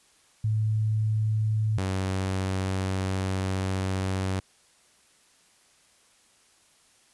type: tone pair in turn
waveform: sine / sawtooth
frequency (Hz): 108.5 / 94.85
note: A2 / F#2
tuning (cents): -24 / +43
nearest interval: major second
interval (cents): 233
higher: first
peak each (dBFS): -22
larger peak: neither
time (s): 0.44-1.78 / 1.78-4.4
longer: second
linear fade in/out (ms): 5
effects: white hiss -61 dBFS RMS until 7.13 s + resampled to 24000 Hz